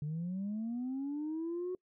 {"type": "linear sweep", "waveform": "sine", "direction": "up", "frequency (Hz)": [144.4, 370], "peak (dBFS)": -33, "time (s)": [0.02, 1.75], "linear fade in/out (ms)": 2, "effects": ["noise-tail reverb RT60 0.1 s tail -26 dB re dry", "tanh soft clip ceiling -32 dBFS"]}